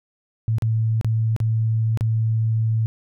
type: tone with dropouts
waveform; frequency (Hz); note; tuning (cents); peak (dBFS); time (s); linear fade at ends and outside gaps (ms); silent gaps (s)
sine; 111.6; A2; +25; -17; 0.48-2.86; 0; 0.584-0.622 / 1.012-1.046 / 1.364-1.402 / 1.974-2.009
effects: none